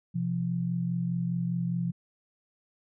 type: tone pair together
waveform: sine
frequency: 128.21 / 173.1 Hz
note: C3 / F3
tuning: -35 / -15 cents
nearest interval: perfect fourth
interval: 520 cents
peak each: -32 / -28 dBFS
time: 0.14-1.92 s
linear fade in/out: 20 ms
effects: none